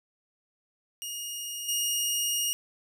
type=tone with level steps; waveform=15% pulse; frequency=2857 Hz; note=F7; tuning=39 cents sharp; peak=-27 / -19 dBFS; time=1.02-2.53 s; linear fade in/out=0 ms; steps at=1.68 s; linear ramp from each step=10 ms; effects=none

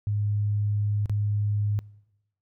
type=tone with dropouts; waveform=sine; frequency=103.7 Hz; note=G#2; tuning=2 cents flat; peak=-23 dBFS; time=0.07-1.79 s; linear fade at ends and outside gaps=0 ms; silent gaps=1.058-1.096 s; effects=noise-tail reverb RT60 1.0 s tail -24 dB re dry

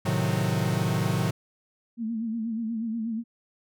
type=chord; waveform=45% pulse; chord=A diminished seventh; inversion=none; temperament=equal with one note detuned; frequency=110 / 130.81 / 155.56 / 183.19 Hz; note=A2 / C3 / Eb3 / Gb3; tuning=0 / 0 / 0 / -17 cents; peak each=-29 dBFS; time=0.05-1.31 s; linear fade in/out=10 ms
type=tone with vibrato; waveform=sine; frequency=225.8 Hz; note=A3; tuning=45 cents sharp; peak=-27 dBFS; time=1.97-3.24 s; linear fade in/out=50 ms; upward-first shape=sine; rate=8.3 Hz; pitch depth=70 cents each way
effects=none

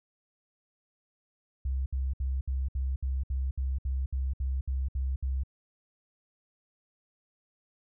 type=tone bursts; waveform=sine; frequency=66 Hz; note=C2; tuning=16 cents sharp; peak=-27 dBFS; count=14; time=1.65-5.435 s; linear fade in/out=5 ms; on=210 ms; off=65 ms; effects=none

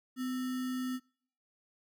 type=tone with sample-and-hold; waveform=sine; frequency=254.5 Hz; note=C4; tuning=48 cents flat; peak=-32 dBFS; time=0.16-1 s; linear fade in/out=50 ms; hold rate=1575 Hz; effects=noise-tail reverb RT60 0.6 s tail -26 dB re dry + MP3 96 kbps

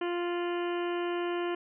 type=harmonic tone with a mistuned harmonic; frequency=349.2 Hz; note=F4; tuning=in tune; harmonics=1 / 2 / 3 / 4 / 5 / 6 / 7 / 8 / 9; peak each=-30 / -39 / -40 / -44 / -44 / -50 / -48 / -48 / -48 dBFS; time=0.01-1.55 s; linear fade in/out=5 ms; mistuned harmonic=9; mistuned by=-62 cents; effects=none

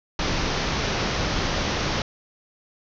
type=low-pass noise; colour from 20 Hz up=pink; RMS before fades=-25 dBFS; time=0.19-2.02 s; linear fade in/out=2 ms; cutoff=6200 Hz; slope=96 dB/octave; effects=none

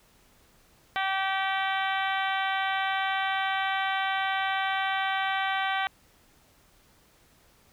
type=harmonic tone; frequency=385.8 Hz; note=G4; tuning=28 cents flat; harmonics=2 / 3 / 4 / 5 / 6 / 7 / 8 / 9 / 10; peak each=-29 / -34 / -32 / -34 / -36 / -43 / -38 / -41 / -45 dBFS; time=0.96-5.87 s; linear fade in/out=0 ms; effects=pink hiss -61 dBFS RMS until 7.72 s

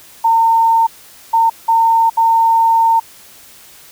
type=tone bursts at uneven times; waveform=sine; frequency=910 Hz; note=A#5; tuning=42 cents flat; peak=-8 dBFS; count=4; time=0.24-0.87 / 1.33-1.5 / 1.68-2.1 / 2.17-3 s; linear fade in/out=10 ms; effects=white hiss -41 dBFS RMS until 3.91 s

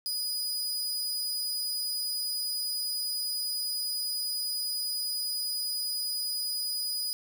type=tone; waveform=sawtooth; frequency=4945 Hz; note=D#8; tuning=12 cents flat; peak=-27 dBFS; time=0.06-7.13 s; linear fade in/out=0 ms; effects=none

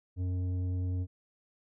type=tone with tanh clipping; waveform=triangle; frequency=91 Hz; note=F#2; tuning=28 cents flat; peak=-31 dBFS; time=0.16-1.07 s; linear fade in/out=50 ms; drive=13 dB; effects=none

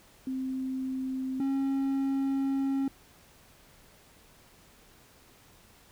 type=tone pair in turn; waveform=sine / triangle; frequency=261.6 / 271.7 Hz; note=C4 / C#4; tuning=0 / -35 cents; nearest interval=minor second; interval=65 cents; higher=second; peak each=-30 / -24 dBFS; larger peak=second; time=0.27-1.4 / 1.4-2.88 s; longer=second; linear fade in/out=2 ms; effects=pink hiss -58 dBFS RMS until 5.91 s

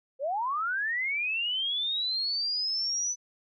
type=linear sweep; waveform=sine; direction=up; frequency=505 to 6030 Hz; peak=-27 dBFS; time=0.19-3.16 s; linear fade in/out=50 ms; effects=none

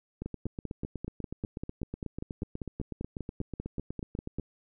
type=two click trains; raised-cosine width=3 ms; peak=-23 / -22 dBFS; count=35 / 22; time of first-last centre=0.22-4.397 / 0.26-4.386 s; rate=8.14 / 5.09 Hz; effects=none

